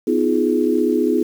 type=chord; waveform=sine; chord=F half-diminished seventh; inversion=second; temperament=just; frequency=251.4 / 314.3 / 349.2 / 419.1 Hz; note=Cb4 / Eb4 / F4 / Ab4; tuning=+31 / +18 / 0 / +16 cents; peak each=-20 dBFS; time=0.07-1.23 s; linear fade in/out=5 ms; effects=7-bit